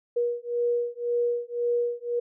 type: beating tone pair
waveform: sine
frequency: 477.9 / 479.8 Hz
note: A#4 / A#4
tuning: +43 / +50 cents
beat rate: 1.9 Hz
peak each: -27 dBFS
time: 0.16-2.2 s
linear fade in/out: 10 ms
effects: none